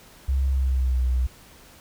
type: tone with pitch glide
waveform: sine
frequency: 67 to 62.88 Hz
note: C2 to B1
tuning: +42 to +32 cents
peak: -19 dBFS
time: 0.28-1.27 s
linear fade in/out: 10 ms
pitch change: -110 cents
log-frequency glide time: 0.51-1.01 s
effects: pink hiss -50 dBFS RMS until 1.8 s